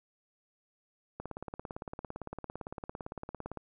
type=click train; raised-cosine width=1 ms; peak=-25 dBFS; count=43; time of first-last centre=1.2-3.573 s; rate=17.7 Hz; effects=none